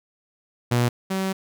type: tone pair in turn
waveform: sawtooth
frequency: 120.9 / 190.92 Hz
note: B2 / G3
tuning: -36 / -45 cents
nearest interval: minor sixth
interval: 791 cents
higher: second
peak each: -14 / -19 dBFS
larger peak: first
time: 0.71-0.89 / 1.1-1.33 s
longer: second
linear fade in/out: 10 ms
effects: none